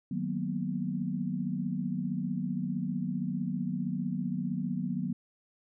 sine chord, B major seventh, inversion first, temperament just, 154.34 / 185.21 / 231.5 / 246.9 Hz, D#3 / F#3 / A#3 / B3, -14 / +2 / -12 / 0 cents, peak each -37 / -33 / -37 / -36 dBFS, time 0.11-5.13 s, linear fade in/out 5 ms, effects none

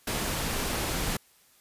pink noise, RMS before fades -30 dBFS, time 0.07-1.17 s, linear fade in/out 5 ms, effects white hiss -61 dBFS RMS until 1.6 s + resampled to 32000 Hz

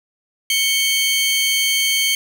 sawtooth tone pair together, 2217 / 3135 Hz, C#7 / G7, 0 / -1 cents, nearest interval tritone, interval 599 cents, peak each -15 dBFS, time 0.5-2.15 s, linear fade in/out 2 ms, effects none

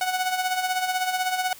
sawtooth tone with tremolo, 740 Hz, F#5, in tune, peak -17 dBFS, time 0.01-1.53 s, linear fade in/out 2 ms, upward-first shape sine, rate 16 Hz, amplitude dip 60%, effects white hiss -46 dBFS RMS until 1.59 s

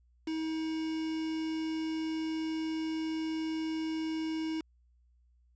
triangle tone with quantisation, 318.5 Hz, D#4, 41 cents sharp, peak -30 dBFS, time 0.27-4.61 s, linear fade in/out 5 ms, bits 7, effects added 60 Hz sine -63 dBFS peak until 5.55 s + resampled to 16000 Hz

